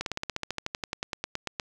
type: slowing click train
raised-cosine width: 0.2 ms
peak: -13 dBFS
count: 20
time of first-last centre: 0.01-1.598 s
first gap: 52 ms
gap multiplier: 1.05
effects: none